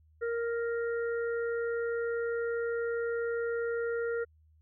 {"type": "harmonic tone", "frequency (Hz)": 466.2, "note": "A#4", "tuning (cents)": 0, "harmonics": [1, 3, 4], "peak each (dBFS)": [-30, -39, -45], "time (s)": [0.21, 4.25], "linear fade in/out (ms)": 20, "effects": ["added 78 Hz sine -60 dBFS peak until 4.61 s"]}